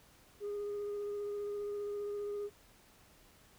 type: tone with vibrato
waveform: sine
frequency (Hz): 410.6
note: G#4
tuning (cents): -20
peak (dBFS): -34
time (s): 0.4-2.5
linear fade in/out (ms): 50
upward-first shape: sine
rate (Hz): 15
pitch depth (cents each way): 12
effects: tanh soft clip ceiling -35 dBFS + pink hiss -63 dBFS RMS until 3.58 s